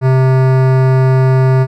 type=tone with hard clipping; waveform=sine; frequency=130.81 Hz; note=C3; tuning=in tune; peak=-9 dBFS; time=0.01-1.67 s; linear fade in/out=50 ms; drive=18 dB; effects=none